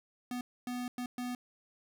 square tone bursts at uneven times, 246.9 Hz, B3, in tune, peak -36 dBFS, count 4, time 0.31-0.41 / 0.67-0.88 / 0.98-1.06 / 1.18-1.35 s, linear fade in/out 2 ms, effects none

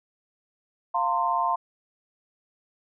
sine chord, F suspended fourth, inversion none, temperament equal with one note detuned, 698.5 / 909.5 / 1046.5 Hz, F5 / Bb5 / C6, 0 / -43 / 0 cents, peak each -28 / -26 / -25 dBFS, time 0.94-1.56 s, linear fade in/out 10 ms, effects none

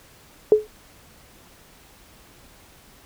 sine tone with exponential decay, 426.8 Hz, G#4, 47 cents sharp, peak -6 dBFS, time 0.52-0.67 s, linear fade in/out 1 ms, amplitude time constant 32 ms, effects pink hiss -51 dBFS RMS until 3.05 s

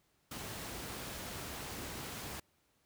pink noise, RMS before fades -43 dBFS, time 0.31-2.4 s, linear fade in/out 5 ms, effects pink hiss -74 dBFS RMS until 2.85 s + high-pass 60 Hz 12 dB/octave

